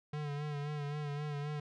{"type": "tone with vibrato", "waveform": "square", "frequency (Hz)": 146.83, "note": "D3", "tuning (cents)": 0, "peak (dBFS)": -37, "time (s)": [0.13, 1.6], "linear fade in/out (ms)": 5, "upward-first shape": "sine", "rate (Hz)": 3.8, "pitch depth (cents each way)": 44, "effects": ["low-pass 4000 Hz 12 dB/octave"]}